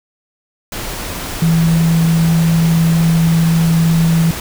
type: tone in noise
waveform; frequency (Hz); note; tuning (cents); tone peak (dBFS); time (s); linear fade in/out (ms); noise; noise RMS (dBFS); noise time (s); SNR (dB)
sine; 164.81; E3; 0; -9; 1.42-4.31; 2; pink; -24; 0.72-4.4; +12
effects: none